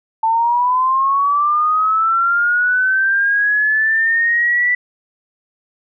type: linear sweep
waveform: sine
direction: up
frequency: 885 to 1975.5 Hz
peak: -12 dBFS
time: 0.23-4.75 s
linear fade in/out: 5 ms
effects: none